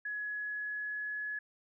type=tone with pitch glide; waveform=sine; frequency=1685 to 1696.7 Hz; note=G#6 to G#6; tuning=+25 to +37 cents; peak=-35 dBFS; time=0.05-1.39 s; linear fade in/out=5 ms; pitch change=+12 cents; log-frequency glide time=0.16-1.27 s; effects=none